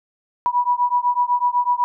sine beating tone pair, 973 / 981 Hz, B5 / B5, -26 / -12 cents, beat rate 8 Hz, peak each -19 dBFS, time 0.46-1.84 s, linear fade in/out 0 ms, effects none

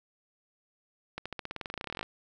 accelerating click train, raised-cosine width 0.3 ms, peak -20 dBFS, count 22, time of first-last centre 1.18-2.029 s, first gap 76 ms, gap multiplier 0.93, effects none

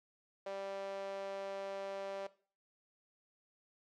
sawtooth tone with high-pass filter, 196 Hz, G3, in tune, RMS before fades -42 dBFS, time 0.46-2.27 s, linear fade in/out 5 ms, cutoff 550 Hz, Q 5, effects noise-tail reverb RT60 0.4 s tail -17 dB re dry + low-pass 5000 Hz 12 dB/octave

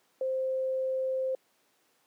sine tone, 523.3 Hz, C5, in tune, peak -27 dBFS, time 0.21-1.35 s, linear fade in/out 2 ms, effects pink hiss -69 dBFS RMS until 2.06 s + high-pass 300 Hz 12 dB/octave

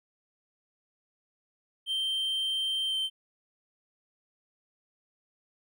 triangle tone with pitch glide, 3136 to 3113 Hz, G7 to G7, 0 to -13 cents, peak -26 dBFS, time 1.86-3.1 s, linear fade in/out 50 ms, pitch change -13 cents, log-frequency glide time 2.87-2.95 s, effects none

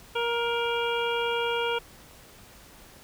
harmonic tone, 470 Hz, A#4, 14 cents sharp, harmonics 1 / 2 / 3 / 5 / 6 / 7, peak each -28 / -31 / -33 / -35 / -36 / -36 dBFS, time 0.15-1.79 s, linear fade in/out 10 ms, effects pink hiss -51 dBFS RMS until 3.03 s

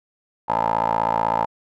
15% pulse tone with band-pass filter, 56 Hz, A1, 31 cents sharp, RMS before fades -21 dBFS, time 0.48-1.46 s, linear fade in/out 20 ms, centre 860 Hz, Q 6.4, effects none

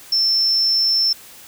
sine tone, 5350 Hz, E8, 25 cents sharp, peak -14 dBFS, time 0.12-1.13 s, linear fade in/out 5 ms, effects white hiss -42 dBFS RMS until 1.47 s

